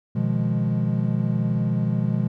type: chord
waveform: triangle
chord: F half-diminished seventh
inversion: second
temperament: equal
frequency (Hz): 123.47 / 155.56 / 174.61 / 207.7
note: Cb3 / Eb3 / F3 / Ab3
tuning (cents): 0 / 0 / 0 / 0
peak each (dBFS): -22 / -25 / -24 / -24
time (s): 0.15-2.28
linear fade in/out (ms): 10
effects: none